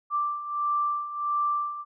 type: beating tone pair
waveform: sine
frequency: 1174.7 / 1176.2 Hz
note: D6 / D6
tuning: 0 / +2 cents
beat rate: 1.5 Hz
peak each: -31 / -26 dBFS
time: 0.1-1.85 s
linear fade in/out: 50 ms
effects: none